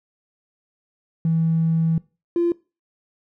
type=tone pair in turn; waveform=triangle; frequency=163.2 / 343.5 Hz; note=E3 / F4; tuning=-17 / -29 cents; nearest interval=octave + minor second; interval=1288 cents; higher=second; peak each=-13 dBFS; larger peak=neither; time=1.25-1.98 / 2.36-2.52 s; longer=first; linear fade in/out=2 ms; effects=noise-tail reverb RT60 0.3 s tail -25 dB re dry + tanh soft clip ceiling -14 dBFS